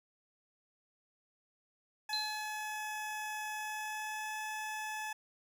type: tone with pitch glide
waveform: 20% pulse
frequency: 854 to 860.4 Hz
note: G#5 to A5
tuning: +48 to -39 cents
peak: -33 dBFS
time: 2.09-5.13 s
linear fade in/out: 5 ms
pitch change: +13 cents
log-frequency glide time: 3.52-4.39 s
type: tone with exponential decay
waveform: sine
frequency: 4083 Hz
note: C8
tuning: 43 cents flat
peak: -31 dBFS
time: 2.13-2.78 s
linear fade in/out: 1 ms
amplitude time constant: 140 ms
effects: none